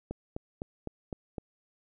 click train, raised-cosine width 2 ms, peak -22 dBFS, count 6, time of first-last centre 0.11-1.382 s, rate 3.93 Hz, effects none

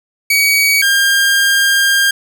sawtooth tone pair in turn, 2261 / 1605.2 Hz, C#7 / G6, +34 / +41 cents, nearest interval tritone, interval 593 cents, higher first, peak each -6 dBFS, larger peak neither, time 0.3-0.82 / 0.82-2.11 s, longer second, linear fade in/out 5 ms, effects none

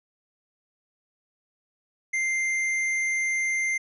triangle tone with hard clipping, 2093 Hz, C7, in tune, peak -25 dBFS, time 2.13-3.78 s, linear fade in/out 10 ms, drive 12 dB, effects low-pass 10000 Hz 12 dB/octave

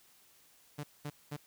sawtooth tone bursts, 146.83 Hz, D3, in tune, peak -34 dBFS, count 3, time 0.78-1.368 s, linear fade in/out 10 ms, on 56 ms, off 210 ms, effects white hiss -64 dBFS RMS until 1.46 s

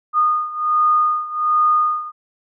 sine beating tone pair, 1227 / 1228.3 Hz, D#6 / D#6, -25 / -23 cents, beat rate 1.3 Hz, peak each -16 / -19 dBFS, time 0.13-2.12 s, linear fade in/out 50 ms, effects none

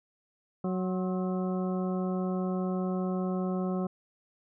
harmonic tone with a mistuned harmonic, 185 Hz, F#3, in tune, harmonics 1 / 2 / 3 / 4 / 6 / 7, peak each -29 / -35 / -39 / -41 / -45 / -46 dBFS, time 0.64-3.87 s, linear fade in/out 5 ms, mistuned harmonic 6, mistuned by -67 cents, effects none

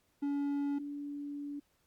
triangle / sine tone pair in turn, 284.2 / 287.7 Hz, C#4 / D4, +43 / -36 cents, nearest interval unison, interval 21 cents, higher second, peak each -29 / -38 dBFS, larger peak first, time 0.22-0.79 / 0.79-1.6 s, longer second, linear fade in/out 10 ms, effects pink hiss -74 dBFS RMS until 1.86 s + Opus 48 kbps

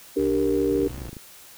sine chord, G minor, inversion second, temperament equal, 293.7 / 392 / 466.2 Hz, D4 / G4 / Bb4, 0 / 0 / 0 cents, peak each -24 / -23 / -25 dBFS, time 0.16-0.88 s, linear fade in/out 10 ms
30% pulse tone with vibrato, 64 Hz, C2, 38 cents flat, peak -32 dBFS, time 0.18-1.1 s, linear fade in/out 10 ms, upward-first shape triangle, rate 5.3 Hz, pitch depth 170 cents each way
click train, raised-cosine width 3 ms, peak -25 dBFS, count 13, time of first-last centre 0.72-1.168 s, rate 26.8 Hz
effects white hiss -47 dBFS RMS until 1.57 s

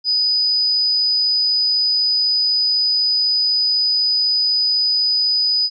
sine tone, 4978 Hz, D#8, in tune, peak -14 dBFS, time 0.04-5.7 s, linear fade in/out 50 ms, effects none

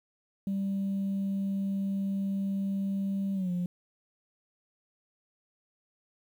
sine tone with pitch glide, 196 to 177.67 Hz, G3 to F3, 0 to +30 cents, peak -26 dBFS, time 0.47-3.66 s, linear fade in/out 2 ms, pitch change -170 cents, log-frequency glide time 3.34-3.51 s, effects tanh soft clip ceiling -26 dBFS + 10-bit

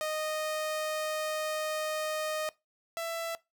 sawtooth tone pair in turn, 619 / 665.3 Hz, D#5 / E5, -9 / +16 cents, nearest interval minor second, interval 125 cents, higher second, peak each -27 / -29 dBFS, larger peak first, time 0.01-2.49 / 2.97-3.35 s, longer first, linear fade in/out 0 ms, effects noise-tail reverb RT60 0.2 s tail -20 dB re dry

